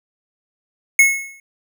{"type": "tone with exponential decay", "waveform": "square", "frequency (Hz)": 2184, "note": "C#7", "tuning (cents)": -26, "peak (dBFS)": -6, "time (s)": [0.99, 1.4], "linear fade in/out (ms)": 2, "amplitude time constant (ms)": 89, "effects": []}